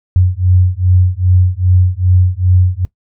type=beating tone pair; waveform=sine; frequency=90 / 92.5 Hz; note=F#2 / F#2; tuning=-47 / 0 cents; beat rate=2.5 Hz; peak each=-11 dBFS; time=0.16-2.85 s; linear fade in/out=0 ms; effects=noise-tail reverb RT60 0.1 s tail -19 dB re dry